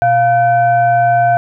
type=tone with frequency modulation; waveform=sine; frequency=698.5 Hz; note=F5; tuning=in tune; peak=-8 dBFS; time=0.02-1.37 s; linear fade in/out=0 ms; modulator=821 Hz; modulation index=0.52; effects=none